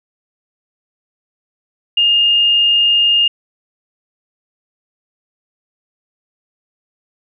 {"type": "tone", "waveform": "sine", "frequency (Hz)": 2829, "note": "F7", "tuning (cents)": 22, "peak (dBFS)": -9, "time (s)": [1.97, 3.28], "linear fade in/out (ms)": 5, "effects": []}